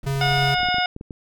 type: noise with tremolo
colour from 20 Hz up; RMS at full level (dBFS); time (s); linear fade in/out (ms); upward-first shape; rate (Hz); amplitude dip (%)
brown; -33; 0.03-0.67; 2; triangle; 18; 80
type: tone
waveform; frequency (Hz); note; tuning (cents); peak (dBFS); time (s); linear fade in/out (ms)
square; 137.3; C#3; -16; -22; 0.06-0.55; 10
type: harmonic tone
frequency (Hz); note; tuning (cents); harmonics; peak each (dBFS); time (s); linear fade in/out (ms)
724; F#5; -38; 1 / 2 / 3 / 4 / 5 / 7; -22 / -25 / -27 / -28 / -29 / -30; 0.21-0.86; 2
type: clicks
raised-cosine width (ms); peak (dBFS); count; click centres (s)
3; -21; 7; 0.632 / 0.687 / 0.744 / 0.784 / 0.964 / 1.011 / 1.108
effects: none